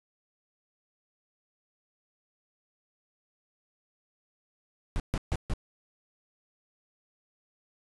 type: noise bursts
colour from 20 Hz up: brown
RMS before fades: -28 dBFS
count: 4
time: 4.96-5.536 s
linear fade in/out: 0 ms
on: 39 ms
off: 140 ms
effects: resampled to 24000 Hz